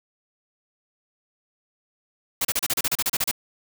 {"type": "noise bursts", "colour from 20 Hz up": "white", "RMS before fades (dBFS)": -23, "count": 13, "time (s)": [2.41, 3.313], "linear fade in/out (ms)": 5, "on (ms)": 39, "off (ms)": 33, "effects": []}